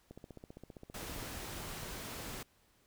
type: click train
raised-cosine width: 2 ms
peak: -35 dBFS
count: 18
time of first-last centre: 0.11-1.228 s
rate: 15.2 Hz
type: noise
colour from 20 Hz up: pink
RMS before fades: -44 dBFS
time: 0.94-2.43 s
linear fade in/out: 5 ms
effects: pink hiss -70 dBFS RMS until 2.86 s